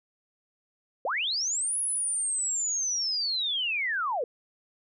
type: linear two-way sweep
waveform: sine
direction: up then down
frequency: 440 to 10548 to 440 Hz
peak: -26 dBFS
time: 1.05-4.24 s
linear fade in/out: 2 ms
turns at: 1.79 s
effects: none